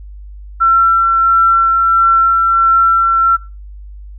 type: tone with tremolo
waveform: sine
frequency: 1351 Hz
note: E6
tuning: 42 cents sharp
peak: -6 dBFS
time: 0.6-3.37 s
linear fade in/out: 20 ms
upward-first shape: sine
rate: 1.5 Hz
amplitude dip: 25%
effects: noise-tail reverb RT60 0.3 s tail -22 dB re dry + added 50 Hz sine -29 dBFS peak until 4.18 s